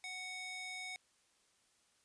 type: tone with high-pass filter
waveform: square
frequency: 742 Hz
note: F#5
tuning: 5 cents sharp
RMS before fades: -45 dBFS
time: 0.04-0.96 s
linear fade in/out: 0 ms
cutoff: 1800 Hz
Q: 1.5
effects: white hiss -73 dBFS RMS until 2.04 s + resampled to 22050 Hz

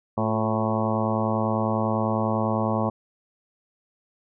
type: harmonic tone with a mistuned harmonic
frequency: 110 Hz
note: A2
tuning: in tune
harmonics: 1 / 2 / 3 / 4 / 5 / 6 / 7 / 8 / 9 / 10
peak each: -28 / -26 / -33 / -34 / -30 / -31 / -33 / -33 / -33 / -33 dBFS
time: 0.17-2.9 s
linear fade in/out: 10 ms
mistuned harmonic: 3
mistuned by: +62 cents
effects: none

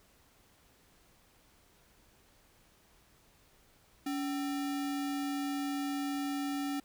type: tone with sample-and-hold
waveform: sine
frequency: 282.6 Hz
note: C#4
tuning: 34 cents sharp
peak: -32 dBFS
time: 4.06-6.8 s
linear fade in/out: 5 ms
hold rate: 1050 Hz
effects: pink hiss -65 dBFS RMS until 6.84 s

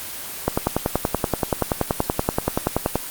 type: click train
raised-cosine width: 1 ms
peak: -3 dBFS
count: 27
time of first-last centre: 0.48-2.956 s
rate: 10.5 Hz
effects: white hiss -32 dBFS RMS until 3.1 s + Opus 24 kbps

